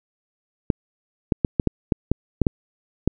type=clicks; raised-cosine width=3 ms; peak=-4 dBFS; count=10; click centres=0.702 / 1.322 / 1.448 / 1.598 / 1.673 / 1.922 / 2.116 / 2.417 / 2.468 / 3.076 s; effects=none